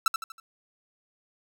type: tone with echo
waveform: 45% pulse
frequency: 1330 Hz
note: E6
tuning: 15 cents sharp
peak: -19 dBFS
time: 0.06-0.08 s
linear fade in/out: 2 ms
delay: 80 ms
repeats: 4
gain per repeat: -7 dB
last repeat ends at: 0.4 s
effects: none